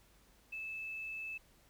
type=tone with quantisation; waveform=sine; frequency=2621 Hz; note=E7; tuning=11 cents flat; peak=-40 dBFS; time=0.52-1.38 s; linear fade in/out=10 ms; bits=11; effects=added 50 Hz sine -70 dBFS peak until 1.69 s + pink hiss -67 dBFS RMS until 1.69 s